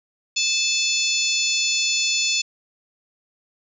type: harmonic tone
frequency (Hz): 872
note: A5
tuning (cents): -16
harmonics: 3 / 4 / 5 / 6 / 7 / 8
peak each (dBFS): -24 / -26 / -26 / -27 / -30 / -26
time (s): 0.36-2.42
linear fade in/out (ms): 10
effects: none